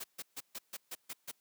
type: noise bursts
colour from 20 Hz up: white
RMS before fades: -42 dBFS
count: 8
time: 0-1.316 s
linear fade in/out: 10 ms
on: 42 ms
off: 140 ms
effects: white hiss -75 dBFS RMS until 1.4 s + high-pass 150 Hz 12 dB/octave